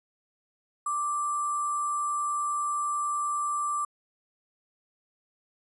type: tone with sample-and-hold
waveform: sine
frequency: 1174.7 Hz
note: D6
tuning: in tune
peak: -26 dBFS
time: 0.86-3.85 s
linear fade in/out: 5 ms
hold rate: 8820 Hz
effects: resampled to 24000 Hz